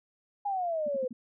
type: exponential sweep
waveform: sine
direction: down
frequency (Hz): 827 to 500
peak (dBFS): -28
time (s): 0.45-1.08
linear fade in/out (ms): 10
type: tone bursts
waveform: sine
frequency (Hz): 233.1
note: A#3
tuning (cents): 0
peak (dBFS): -38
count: 4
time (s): 0.86-1.13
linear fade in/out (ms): 5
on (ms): 24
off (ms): 58
effects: none